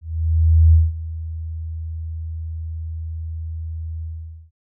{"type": "tone with ADSR envelope", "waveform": "sine", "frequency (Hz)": 80.8, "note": "E2", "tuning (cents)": -34, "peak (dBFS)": -7, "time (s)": [0.01, 4.51], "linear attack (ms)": 720, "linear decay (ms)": 190, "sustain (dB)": -18, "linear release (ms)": 480, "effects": []}